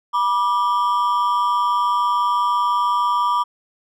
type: ring-modulated tone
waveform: triangle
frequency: 1078 Hz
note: C#6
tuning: 49 cents flat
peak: -11 dBFS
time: 0.13-3.44 s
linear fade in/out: 20 ms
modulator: 103 Hz
effects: none